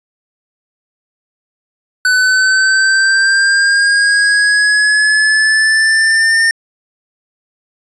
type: exponential sweep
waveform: square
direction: up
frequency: 1498 to 1819 Hz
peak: -9 dBFS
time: 2.05-6.51 s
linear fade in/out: 2 ms
effects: resampled to 22050 Hz